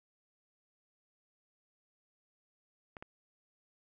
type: clicks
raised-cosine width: 0.5 ms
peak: -30 dBFS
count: 2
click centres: 2.968 / 3.025 s
effects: none